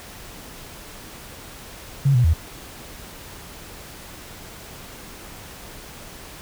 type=tone with pitch steps; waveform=sine; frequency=138.4 / 123 / 80.7 Hz; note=C#3 / B2 / E2; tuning=-2 / -7 / -36 cents; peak=-13 dBFS; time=2.05-2.338 s; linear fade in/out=10 ms; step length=96 ms; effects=pink hiss -40 dBFS RMS until 6.41 s